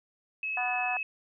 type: tone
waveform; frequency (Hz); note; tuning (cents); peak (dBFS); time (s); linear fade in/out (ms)
sine; 2580; E7; -38; -30; 0.43-1.03; 2
type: harmonic tone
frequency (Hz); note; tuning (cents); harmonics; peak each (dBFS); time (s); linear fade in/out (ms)
246.9; B3; 0; 3 / 4 / 5 / 6 / 7; -31 / -39 / -42 / -44 / -38; 0.57-0.97; 2
effects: none